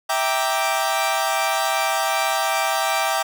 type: chord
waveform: sawtooth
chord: E half-diminished seventh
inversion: none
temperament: equal with one note detuned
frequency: 653.6 / 784 / 932.3 / 1174.7 Hz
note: E5 / G5 / Bb5 / D6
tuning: -15 / 0 / 0 / 0 cents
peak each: -21 / -19 / -24 / -22 dBFS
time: 0.09-3.23 s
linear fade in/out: 10 ms
effects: none